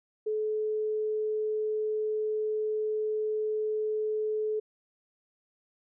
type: tone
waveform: sine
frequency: 430 Hz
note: A4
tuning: 40 cents flat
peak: -27 dBFS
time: 0.26-4.6 s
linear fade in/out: 10 ms
effects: none